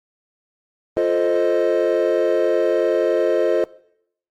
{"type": "chord", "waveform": "triangle", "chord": "F dominant seventh", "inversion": "none", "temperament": "equal", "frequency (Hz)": [349.2, 440, 523.3, 622.3], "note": ["F4", "A4", "C5", "Eb5"], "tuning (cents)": [0, 0, 0, 0], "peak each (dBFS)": -19, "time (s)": [0.97, 3.64], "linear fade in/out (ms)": 0, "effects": ["noise-tail reverb RT60 0.7 s tail -21 dB re dry", "Opus 24 kbps"]}